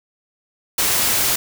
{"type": "noise", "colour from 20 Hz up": "white", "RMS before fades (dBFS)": -18, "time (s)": [0.78, 1.36], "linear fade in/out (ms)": 5, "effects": []}